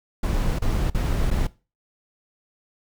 brown noise with dropouts, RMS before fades -22 dBFS, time 0.23-1.47 s, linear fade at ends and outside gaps 5 ms, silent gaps 0.588-0.619 / 0.901-0.946 / 1.305-1.311 s, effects noise-tail reverb RT60 0.3 s tail -19 dB re dry

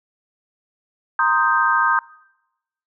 sine chord, C minor seventh, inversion third, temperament equal, 932.3 / 1046.5 / 1244.5 / 1568 Hz, Bb5 / C6 / Eb6 / G6, 0 / 0 / 0 / 0 cents, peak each -21 / -22 / -19 / -19 dBFS, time 1.19-1.99 s, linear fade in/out 2 ms, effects noise-tail reverb RT60 0.9 s tail -23 dB re dry

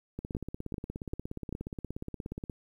two click trains, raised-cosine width 3 ms, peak -21 / -24 dBFS, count 4 / 40, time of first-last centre 0.35-1.526 / 0.19-2.498 s, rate 2.55 / 16.9 Hz, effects 10-bit

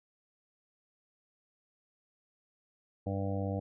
harmonic tone, 98 Hz, G2, in tune, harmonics 1 / 2 / 3 / 5 / 6 / 7 / 8, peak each -34 / -38 / -40 / -40 / -42 / -44 / -47 dBFS, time 3.06-3.6 s, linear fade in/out 10 ms, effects none

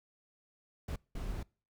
brown noise bursts at uneven times, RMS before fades -38 dBFS, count 2, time 0.88-0.96 / 1.15-1.43 s, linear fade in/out 5 ms, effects noise-tail reverb RT60 0.4 s tail -26 dB re dry

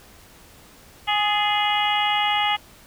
harmonic tone with a mistuned harmonic, 415.3 Hz, G#4, in tune, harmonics 2 / 3 / 4 / 5 / 6 / 7 / 8, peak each -22 / -28 / -34 / -26 / -33 / -25 / -30 dBFS, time 1.07-2.57 s, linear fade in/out 20 ms, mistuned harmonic 4, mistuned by +61 cents, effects pink hiss -49 dBFS RMS until 2.86 s

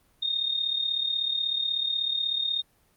sine tone with amplitude modulation, 3685 Hz, A#7, 21 cents flat, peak -22 dBFS, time 0.22-2.62 s, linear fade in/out 10 ms, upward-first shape sine, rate 36.3 Hz, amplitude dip 65%, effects pink hiss -65 dBFS RMS until 2.96 s + Opus 32 kbps

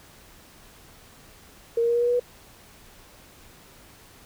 sine tone with pitch steps, 464.2 / 468.2 / 472.3 / 476.4 / 480.6 / 484.8 / 489 Hz, A#4 / A#4 / A#4 / A#4 / B4 / B4 / B4, -7 / +8 / +23 / +38 / -47 / -32 / -17 cents, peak -19 dBFS, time 1.77-2.197 s, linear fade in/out 5 ms, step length 61 ms, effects pink hiss -51 dBFS RMS until 4.25 s

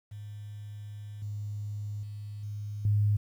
sine tone with level steps, 103.83 Hz, G#2, in tune, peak -39 / -33 / -37 / -34 / -22 dBFS, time 0.11-3.17 s, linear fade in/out 10 ms, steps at 1.22 / 2.03 / 2.43 / 2.85 s, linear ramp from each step 2 ms, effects 10-bit

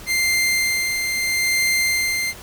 sawtooth tone with tremolo, 2093 Hz, C7, in tune, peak -13 dBFS, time 0.06-2.34 s, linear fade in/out 50 ms, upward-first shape sine, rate 0.77 Hz, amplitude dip 40%, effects pink hiss -39 dBFS RMS until 2.42 s

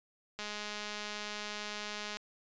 click train, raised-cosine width 0.2 ms, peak -23 dBFS, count 373, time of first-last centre 0.39-2.17 s, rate 209 Hz, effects resampled to 16000 Hz

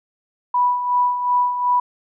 sine tone with tremolo, 984 Hz, B5, 7 cents flat, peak -13 dBFS, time 0.54-1.8 s, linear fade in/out 5 ms, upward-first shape sine, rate 2.7 Hz, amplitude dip 60%, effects none

